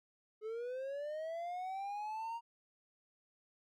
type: linear sweep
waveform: triangle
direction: up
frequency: 424.4 to 940 Hz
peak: -37 dBFS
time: 0.41-2.41 s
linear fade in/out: 50 ms
effects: none